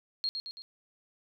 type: tone with echo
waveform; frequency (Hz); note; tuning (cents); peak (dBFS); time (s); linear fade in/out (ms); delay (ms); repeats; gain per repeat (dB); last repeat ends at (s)
sine; 4249; C8; +26; -28; 0.24-0.29; 0; 110; 3; -5; 0.62
effects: none